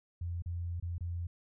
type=tone with dropouts; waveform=sine; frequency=86.3 Hz; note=F2; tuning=20 cents flat; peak=-34 dBFS; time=0.21-1.27 s; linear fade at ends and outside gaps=5 ms; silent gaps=0.422-0.459 / 0.8-0.825 / 0.982-1.007 s; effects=none